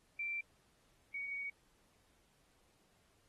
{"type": "tone pair in turn", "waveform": "sine", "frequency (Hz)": [2349, 2243], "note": ["D7", "C#7"], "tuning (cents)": [0, 20], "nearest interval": "minor second", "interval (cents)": 80, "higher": "first", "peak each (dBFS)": [-37, -39], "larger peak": "first", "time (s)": [[0.19, 0.41], [1.14, 1.5]], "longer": "second", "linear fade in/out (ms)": 5, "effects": ["pink hiss -73 dBFS RMS until 3.28 s", "AAC 32 kbps"]}